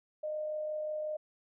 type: tone with amplitude modulation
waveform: sine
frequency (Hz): 612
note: D#5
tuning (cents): -29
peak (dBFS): -32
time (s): 0.23-1.17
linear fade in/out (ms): 10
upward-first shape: sine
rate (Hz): 45.5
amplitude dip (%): 30
effects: none